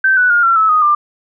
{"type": "tone with pitch steps", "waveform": "sine", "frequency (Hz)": [1551, 1484.4, 1420.6, 1359.6, 1301.2, 1245.3, 1191.8], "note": ["G6", "F#6", "F6", "F6", "E6", "D#6", "D6"], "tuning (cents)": [-19, 5, 29, -47, -23, 1, 25], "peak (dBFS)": -8, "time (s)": [0.04, 0.95], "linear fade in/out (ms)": 5, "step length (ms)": 130, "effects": []}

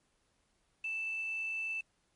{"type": "tone with quantisation", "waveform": "sine", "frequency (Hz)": 2647, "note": "E7", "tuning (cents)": 7, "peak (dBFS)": -34, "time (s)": [0.84, 1.81], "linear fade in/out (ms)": 5, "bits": 9, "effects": ["pink hiss -75 dBFS RMS until 2.15 s", "MP3 48 kbps"]}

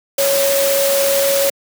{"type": "tone in noise", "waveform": "sine", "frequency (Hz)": 554.4, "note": "C#5", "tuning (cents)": 0, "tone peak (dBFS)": -14, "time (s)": [0.18, 1.5], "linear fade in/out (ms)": 5, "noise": "white", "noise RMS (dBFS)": -19, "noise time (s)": [0.18, 1.5], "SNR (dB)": 2, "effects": ["high-pass 200 Hz 12 dB/octave"]}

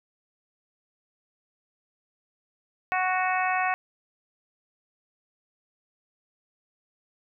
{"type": "harmonic tone", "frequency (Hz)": 370, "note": "F#4", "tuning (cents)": 0, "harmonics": [2, 3, 4, 5, 6, 7], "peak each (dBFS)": [-26, -30, -32, -31, -34, -33], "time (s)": [2.92, 3.74], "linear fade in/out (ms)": 0, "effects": []}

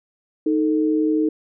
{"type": "tone pair together", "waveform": "sine", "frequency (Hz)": [311.1, 441.9], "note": ["D#4", "A4"], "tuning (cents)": [0, 7], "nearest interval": "tritone", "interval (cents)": 607, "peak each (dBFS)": [-17, -23], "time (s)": [0.46, 1.29], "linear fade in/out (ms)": 5, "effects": []}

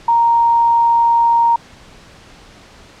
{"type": "tone", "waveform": "sine", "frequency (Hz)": 932.3, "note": "A#5", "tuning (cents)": 0, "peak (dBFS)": -9, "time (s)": [0.08, 1.56], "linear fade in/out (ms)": 5, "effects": ["pink hiss -42 dBFS RMS until 3 s", "low-pass 6000 Hz 12 dB/octave"]}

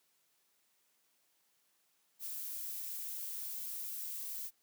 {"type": "noise", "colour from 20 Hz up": "violet", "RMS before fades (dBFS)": -42, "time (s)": [2.19, 4.51], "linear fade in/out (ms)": 50, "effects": ["white hiss -75 dBFS RMS until 4.62 s", "high-pass 150 Hz 12 dB/octave"]}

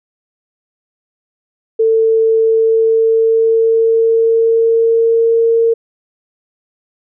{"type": "tone with pitch glide", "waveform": "sine", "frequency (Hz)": [447.2, 458.2], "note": ["A4", "A#4"], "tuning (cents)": [28, -30], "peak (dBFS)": -8, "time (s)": [1.79, 5.74], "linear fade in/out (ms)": 10, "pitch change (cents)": 42, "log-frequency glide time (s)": [2.42, 5.36], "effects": []}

